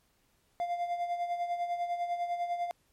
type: tone with tremolo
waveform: triangle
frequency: 698 Hz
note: F5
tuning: 1 cent flat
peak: -26 dBFS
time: 0.6-2.71 s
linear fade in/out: 0 ms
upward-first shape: sine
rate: 10 Hz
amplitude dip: 60%
effects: pink hiss -71 dBFS RMS until 2.92 s + MP3 64 kbps